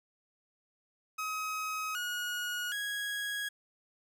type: tone with pitch steps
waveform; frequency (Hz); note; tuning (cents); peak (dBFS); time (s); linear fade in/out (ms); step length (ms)
30% pulse; 1269 / 1449.3 / 1655.2; D#6 / F#6 / G#6; +34 / -36 / -6; -31; 1.18-3.49; 10; 770
effects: none